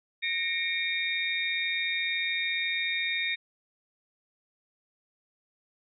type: tone cluster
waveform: sine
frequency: 1853 / 2191 / 2365 / 3702 Hz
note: A#6 / C#7 / D7 / A#7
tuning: -11 / -21 / +12 / -13 cents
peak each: -33 / -34 / -32 / -32 dBFS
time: 0.22-3.36 s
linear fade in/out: 20 ms
effects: none